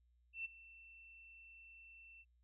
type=tone with ADSR envelope; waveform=sine; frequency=2685 Hz; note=E7; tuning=31 cents sharp; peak=-39 dBFS; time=0.33-2.25 s; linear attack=120 ms; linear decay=16 ms; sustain=-18 dB; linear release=44 ms; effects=added 60 Hz sine -70 dBFS peak until 2.43 s